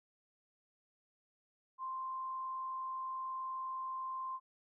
sine tone with frequency modulation, 1046.5 Hz, C6, in tune, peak -38 dBFS, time 1.78-4.4 s, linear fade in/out 50 ms, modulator 51.6 Hz, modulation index 0.21, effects none

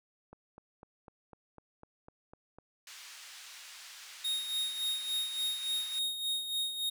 click train, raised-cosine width 1 ms, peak -36 dBFS, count 10, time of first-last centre 0.33-2.586 s, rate 3.99 Hz
white band-pass noise, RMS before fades -50 dBFS, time 2.87-5.99 s, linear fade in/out 2 ms, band 1400 to 6000 Hz, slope 12 dB/octave
45% pulse tone with tremolo, 3729 Hz, A#7, in tune, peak -30 dBFS, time 4.24-6.9 s, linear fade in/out 10 ms, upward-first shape sine, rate 3.5 Hz, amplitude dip 60%
effects none

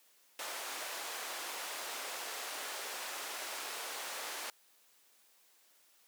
pink band-pass noise, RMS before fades -42 dBFS, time 0.39-4.5 s, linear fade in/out 2 ms, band 590 to 14000 Hz, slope 12 dB/octave, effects white hiss -67 dBFS RMS until 6.07 s + high-pass 300 Hz 12 dB/octave

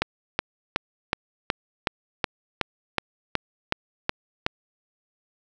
click train, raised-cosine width 0.3 ms, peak -5 dBFS, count 13, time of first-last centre 0.02-4.464 s, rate 2.7 Hz, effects none

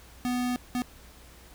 square tone bursts at uneven times, 247.5 Hz, B3, 4 cents sharp, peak -27 dBFS, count 2, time 0.25-0.56 / 0.75-0.82 s, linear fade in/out 0 ms, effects added 60 Hz sine -52 dBFS peak until 1.54 s + pink hiss -53 dBFS RMS until 1.54 s

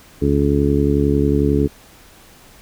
harmonic tone, 71.1 Hz, C#2, 45 cents sharp, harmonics 1 / 2 / 3 / 4 / 5 / 6, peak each -20 / -20 / -23 / -18 / -23 / -20 dBFS, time 0.21-1.68 s, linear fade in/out 20 ms, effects pink hiss -46 dBFS RMS until 2.61 s

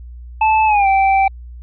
square tone with pitch glide, 873 to 777.8 Hz, A5 to G5, -14 to -14 cents, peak -11 dBFS, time 0.41-1.28 s, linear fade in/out 5 ms, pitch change -200 cents, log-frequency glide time 0.66-0.87 s, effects added 60 Hz sine -31 dBFS peak until 1.62 s + resampled to 8000 Hz

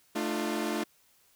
sawtooth chord, D minor, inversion second, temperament equal with one note detuned, 220 / 300.7 / 349.2 Hz, A3 / D4 / F4, 0 / +41 / 0 cents, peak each -30 dBFS, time 0.15-0.84 s, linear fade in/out 10 ms, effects white hiss -65 dBFS RMS until 1.35 s

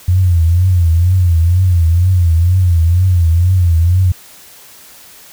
sine tone with vibrato, 87.31 Hz, F2, in tune, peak -7 dBFS, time 0.08-4.12 s, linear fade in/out 5 ms, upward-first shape triangle, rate 2.1 Hz, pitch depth 140 cents each way, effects white hiss -39 dBFS RMS until 5.32 s

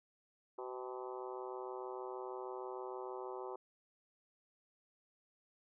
harmonic tone with a mistuned harmonic, 126.4 Hz, B2, 41 cents sharp, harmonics 3 / 4 / 5 / 6 / 7 / 8 / 9 / 10, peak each -45 / -49 / -54 / -52 / -51 / -52 / -56 / -60 dBFS, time 0.58-3.56 s, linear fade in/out 5 ms, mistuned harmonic 6, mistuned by +59 cents, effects none

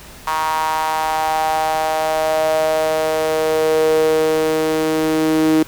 sawtooth tone with high-pass filter sweep, 157.4 Hz, D#3, 20 cents sharp, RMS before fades -17 dBFS, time 0.27-5.63 s, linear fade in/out 5 ms, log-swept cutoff 1000 to 330 Hz, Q 6, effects pink hiss -39 dBFS RMS until 5.67 s

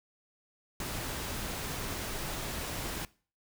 pink noise, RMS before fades -37 dBFS, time 0.8-3.05 s, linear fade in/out 2 ms, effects noise-tail reverb RT60 0.4 s tail -21 dB re dry

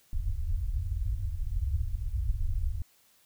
pink low-pass noise, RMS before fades -30 dBFS, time 0.13-2.82 s, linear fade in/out 2 ms, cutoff 100 Hz, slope 48 dB/octave, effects white hiss -64 dBFS RMS until 3.25 s

